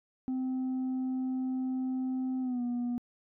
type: tone with pitch glide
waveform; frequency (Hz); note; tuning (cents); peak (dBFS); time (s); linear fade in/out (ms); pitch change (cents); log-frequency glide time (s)
sine; 258.5 to 242.6; C4 to B3; -21 to -31; -27; 0.28-2.98; 0; -110; 2.41-2.62
effects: tanh soft clip ceiling -29 dBFS